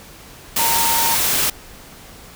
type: tone in noise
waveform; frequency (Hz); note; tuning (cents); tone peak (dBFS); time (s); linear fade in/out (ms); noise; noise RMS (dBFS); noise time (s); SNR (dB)
sine; 919; A#5; -25; -20; 0.59-1.15; 5; white; -18; 0.56-1.5; -5
effects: pink hiss -41 dBFS RMS until 2.35 s